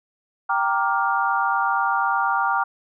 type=chord; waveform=sine; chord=G minor seventh; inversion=none; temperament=equal with one note detuned; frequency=784 / 932.3 / 1174.7 / 1407.4 Hz; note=G5 / Bb5 / D6 / F6; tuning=0 / 0 / 0 / +13 cents; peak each=-24 dBFS; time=0.49-2.64 s; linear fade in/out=10 ms; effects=none